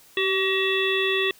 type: harmonic tone with a mistuned harmonic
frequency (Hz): 379.9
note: F#4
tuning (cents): +46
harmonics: 1 / 3 / 5 / 7 / 9 / 10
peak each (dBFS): -24 / -33 / -27 / -27 / -27 / -38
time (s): 0.17-1.31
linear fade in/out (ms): 2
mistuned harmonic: 1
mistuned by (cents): +23
effects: white hiss -53 dBFS RMS until 1.39 s